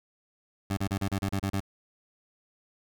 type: tone bursts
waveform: 20% pulse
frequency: 98 Hz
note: G2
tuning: in tune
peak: -22 dBFS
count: 9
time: 0.7-1.604 s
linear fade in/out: 5 ms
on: 72 ms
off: 32 ms
effects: none